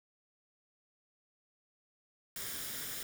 white noise with comb filter, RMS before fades -41 dBFS, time 2.36-3.03 s, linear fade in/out 2 ms, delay 0.57 ms, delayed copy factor +0.5, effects none

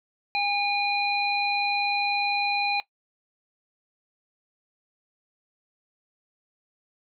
harmonic tone, 813 Hz, G#5, 37 cents flat, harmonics 1 / 3 / 5, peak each -26 / -25 / -31 dBFS, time 0.35-2.8 s, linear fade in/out 0 ms, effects noise-tail reverb RT60 0.1 s tail -18 dB re dry

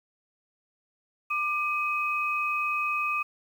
sine tone pair together, 1192 / 2530 Hz, D6 / D#7, +25 / +28 cents, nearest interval octave + minor second, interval 1303 cents, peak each -28 dBFS, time 1.3-3.23 s, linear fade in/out 10 ms, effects 9-bit

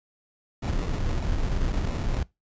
brown noise with sample-and-hold, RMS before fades -26 dBFS, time 0.62-2.23 s, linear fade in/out 5 ms, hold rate 1575 Hz, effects noise-tail reverb RT60 0.2 s tail -22 dB re dry + resampled to 16000 Hz

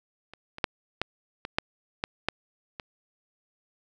clicks, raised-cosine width 0.3 ms, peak -28 / -23 / -7 / -10 / -18 / -7 / -11 / -8 / -20 dBFS, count 9, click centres 0.336 / 0.584 / 0.642 / 1.016 / 1.451 / 1.585 / 2.039 / 2.286 / 2.798 s, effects none

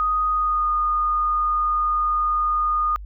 sine tone with pitch glide, 1244.5 to 1225.2 Hz, D#6 to D#6, 0 to -27 cents, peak -18 dBFS, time 0-2.96 s, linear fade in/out 0 ms, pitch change -27 cents, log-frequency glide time 0.3-0.69 s, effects added 50 Hz sine -33 dBFS peak until 3.05 s

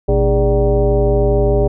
sine tone with frequency modulation, 230.6 Hz, A#3, 19 cents flat, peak -10 dBFS, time 0.08-1.68 s, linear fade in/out 10 ms, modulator 178 Hz, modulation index 2.1, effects none

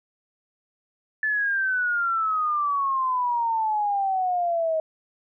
sine exponential sweep, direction down, 1747 to 630 Hz, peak -21 dBFS, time 1.23-4.8 s, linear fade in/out 2 ms, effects none

